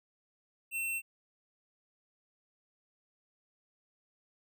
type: tone with sample-and-hold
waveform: sine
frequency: 2700 Hz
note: E7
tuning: 41 cents sharp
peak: -32 dBFS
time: 0.71-1.02 s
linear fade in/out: 50 ms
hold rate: 11025 Hz
effects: none